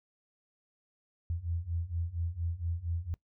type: beating tone pair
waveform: sine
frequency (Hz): 82.41 / 86.71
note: E2 / F2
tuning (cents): 0 / -12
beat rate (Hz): 4.3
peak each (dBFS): -36 / -34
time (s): 1.3-3.14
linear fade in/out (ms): 0
effects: noise-tail reverb RT60 0.1 s tail -21 dB re dry